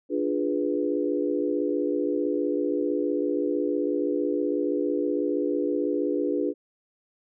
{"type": "chord", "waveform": "sine", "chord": "D diminished seventh", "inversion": "none", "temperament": "equal", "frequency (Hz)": [293.7, 349.2, 415.3, 493.9], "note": ["D4", "F4", "Ab4", "Cb5"], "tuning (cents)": [0, 0, 0, 0], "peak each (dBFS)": [-27, -29, -29, -30], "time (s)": [0.09, 6.54], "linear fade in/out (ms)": 50, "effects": []}